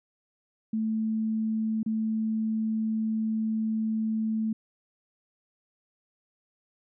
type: tone with dropouts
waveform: sine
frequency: 220 Hz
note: A3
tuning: in tune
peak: -25 dBFS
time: 0.73-4.53 s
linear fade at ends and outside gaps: 5 ms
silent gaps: 1.831-1.861 s
effects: none